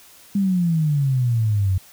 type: exponential sweep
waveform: sine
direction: down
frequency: 203.4 to 91.6 Hz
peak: -16 dBFS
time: 0.35-1.78 s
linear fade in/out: 5 ms
effects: white hiss -48 dBFS RMS until 1.92 s